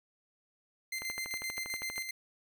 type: tone with tremolo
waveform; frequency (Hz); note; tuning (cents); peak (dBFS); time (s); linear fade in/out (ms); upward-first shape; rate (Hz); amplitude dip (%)
sawtooth; 2081; C7; -10; -31; 0.92-2.11; 5; square; 7.7; 50
type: click train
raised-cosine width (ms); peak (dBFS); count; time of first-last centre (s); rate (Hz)
0.5; -27; 13; 1.02-1.98; 12.5
effects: none